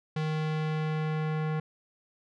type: tone with low-pass filter sweep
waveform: square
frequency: 155.56 Hz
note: D#3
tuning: in tune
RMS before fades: -30 dBFS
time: 0.16-1.6 s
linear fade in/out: 5 ms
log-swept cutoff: 3900 to 1900 Hz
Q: 0.96
effects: none